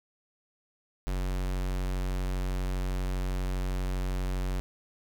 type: tone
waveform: square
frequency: 46.25 Hz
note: F#1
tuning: in tune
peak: -29 dBFS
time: 1.07-4.6 s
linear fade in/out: 0 ms
effects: 11-bit